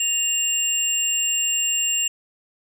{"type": "tone pair together", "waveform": "sine", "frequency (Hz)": [2794, 7433], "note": ["F7", "A#8"], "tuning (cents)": [0, -6], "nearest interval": "octave + perfect fourth", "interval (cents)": 1694, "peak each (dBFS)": -20, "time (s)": [0, 2.08], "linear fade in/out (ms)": 5, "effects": ["tanh soft clip ceiling -16 dBFS"]}